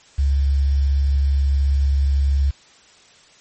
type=tone with quantisation; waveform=sine; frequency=69.3 Hz; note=C#2; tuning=in tune; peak=-14 dBFS; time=0.18-2.51 s; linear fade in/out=10 ms; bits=7; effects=white hiss -50 dBFS RMS until 3.4 s + MP3 32 kbps